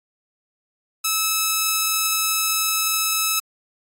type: tone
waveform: 5% pulse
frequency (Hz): 1300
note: E6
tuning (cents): -24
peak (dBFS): -7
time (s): 1.04-3.4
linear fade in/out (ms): 10
effects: AAC 48 kbps